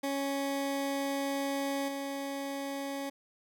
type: tone with level steps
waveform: 20% pulse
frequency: 277.2 Hz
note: C#4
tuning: in tune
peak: -26 / -30 dBFS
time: 0.03-3.1 s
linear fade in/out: 10 ms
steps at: 1.88 s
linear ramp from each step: 5 ms
effects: none